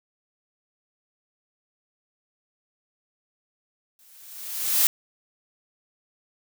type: noise with exponential growth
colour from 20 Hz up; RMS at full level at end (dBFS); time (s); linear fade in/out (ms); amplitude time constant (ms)
blue; -17; 3.99-4.87; 1; 190
effects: none